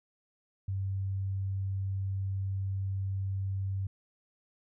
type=tone; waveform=sine; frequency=96.8 Hz; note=G2; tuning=21 cents flat; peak=-30 dBFS; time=0.68-3.87 s; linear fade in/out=5 ms; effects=none